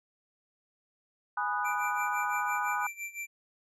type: chord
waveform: sine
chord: G# minor seventh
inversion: none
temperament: equal with one note detuned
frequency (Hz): 830.6 / 987.8 / 1236.6 / 1480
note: G#5 / B5 / D#6 / F#6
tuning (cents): 0 / 0 / -11 / 0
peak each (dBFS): -34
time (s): 1.37-2.87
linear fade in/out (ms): 5
type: tone with tremolo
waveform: square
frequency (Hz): 2349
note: D7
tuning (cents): 0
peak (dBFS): -35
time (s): 1.64-3.27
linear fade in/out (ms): 20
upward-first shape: sine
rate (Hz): 5.9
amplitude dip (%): 85
effects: resampled to 32000 Hz